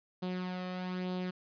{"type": "tone with flanger", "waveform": "sawtooth", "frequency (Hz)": 182.6, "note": "F#3", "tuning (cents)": -23, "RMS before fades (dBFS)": -37, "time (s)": [0.22, 1.31], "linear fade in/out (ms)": 10, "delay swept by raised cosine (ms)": [0.24, 1.64], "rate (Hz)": 1.1, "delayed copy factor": 0.5, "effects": ["resampled to 11025 Hz"]}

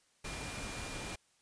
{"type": "tone in noise", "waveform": "sine", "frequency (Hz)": 2401, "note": "D7", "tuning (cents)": 38, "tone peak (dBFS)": -49, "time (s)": [0.24, 1.16], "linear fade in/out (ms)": 10, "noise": "pink", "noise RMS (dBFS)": -42, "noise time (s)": [0.24, 1.16], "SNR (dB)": -10, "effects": ["white hiss -71 dBFS RMS until 1.41 s", "resampled to 22050 Hz"]}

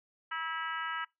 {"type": "harmonic tone with a mistuned harmonic", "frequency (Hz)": 325.5, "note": "E4", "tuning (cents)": -22, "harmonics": [3, 4, 5, 6, 7, 8, 9], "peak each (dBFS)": [-41, -37, -39, -42, -50, -53, -46], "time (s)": [0.31, 1.05], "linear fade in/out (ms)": 10, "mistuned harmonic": 3, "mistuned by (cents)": -23, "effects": ["noise-tail reverb RT60 0.2 s tail -23 dB re dry"]}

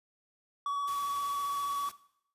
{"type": "tone with vibrato", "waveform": "triangle", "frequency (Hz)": 1134, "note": "C#6", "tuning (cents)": 39, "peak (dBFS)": -28, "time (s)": [0.66, 1.89], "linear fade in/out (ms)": 2, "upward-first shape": "square", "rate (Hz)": 15, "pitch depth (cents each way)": 11}
{"type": "noise", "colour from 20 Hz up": "white", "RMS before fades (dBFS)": -47, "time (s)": [0.87, 1.92], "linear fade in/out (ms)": 10}
{"effects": ["noise-tail reverb RT60 0.7 s tail -17 dB re dry", "resampled to 32000 Hz"]}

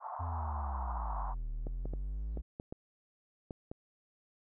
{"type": "band-pass noise", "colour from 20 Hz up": "white", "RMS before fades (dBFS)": -42, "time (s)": [0, 1.35], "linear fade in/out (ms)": 50, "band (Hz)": [730, 1100], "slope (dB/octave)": 48}
{"type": "linear two-way sweep", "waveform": "triangle", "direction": "down then up", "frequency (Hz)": [87.31, 37, 56.2], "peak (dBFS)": -33, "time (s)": [0.19, 2.42], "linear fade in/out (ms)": 20, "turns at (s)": 1.5}
{"type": "clicks", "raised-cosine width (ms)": 2, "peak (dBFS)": -28, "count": 8, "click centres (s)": [1.669, 1.856, 1.936, 2.373, 2.599, 2.725, 3.508, 3.715]}
{"effects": []}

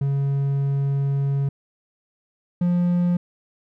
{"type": "tone pair in turn", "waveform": "triangle", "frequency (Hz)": [139, 175.94], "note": ["C#3", "F3"], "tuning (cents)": [5, 13], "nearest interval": "major third", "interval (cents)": 408, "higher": "second", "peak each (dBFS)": [-17, -15], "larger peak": "second", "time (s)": [[0.01, 1.49], [2.61, 3.17]], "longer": "first", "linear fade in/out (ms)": 5, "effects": []}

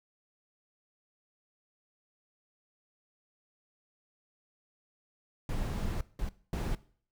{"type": "noise bursts at uneven times", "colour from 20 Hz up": "brown", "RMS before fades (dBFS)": -33, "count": 3, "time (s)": [[5.49, 6.01], [6.19, 6.29], [6.53, 6.75]], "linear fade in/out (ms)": 2, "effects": ["noise-tail reverb RT60 0.5 s tail -19 dB re dry"]}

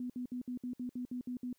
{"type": "tone bursts", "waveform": "sine", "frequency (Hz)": 248, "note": "B3", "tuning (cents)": 7, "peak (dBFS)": -36, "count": 10, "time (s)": [0, 1.529], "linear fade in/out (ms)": 2, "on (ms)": 98, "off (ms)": 61, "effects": ["white hiss -75 dBFS RMS until 1.58 s"]}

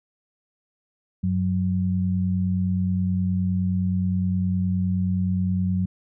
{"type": "tone pair together", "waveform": "sine", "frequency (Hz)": [94.69, 184.3], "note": ["F#2", "F#3"], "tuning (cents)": [41, -7], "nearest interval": "octave", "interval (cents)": 1152, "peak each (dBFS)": [-24, -22], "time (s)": [1.23, 5.86], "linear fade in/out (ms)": 10, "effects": []}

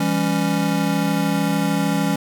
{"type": "chord", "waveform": "square", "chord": "C# diminished", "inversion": "first", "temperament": "just", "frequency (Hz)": [166.31, 199.57, 277.2], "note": ["E3", "G3", "C#4"], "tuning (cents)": [16, 31, 0], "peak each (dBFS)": -23, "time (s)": [0, 2.16], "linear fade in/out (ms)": 5, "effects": []}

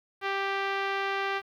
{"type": "tone with low-pass filter", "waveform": "5% pulse", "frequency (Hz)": 392.7, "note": "G4", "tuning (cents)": 3, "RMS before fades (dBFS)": -30, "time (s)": [0.21, 1.42], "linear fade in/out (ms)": 50, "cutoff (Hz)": 2000, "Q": 0.76, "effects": ["10-bit"]}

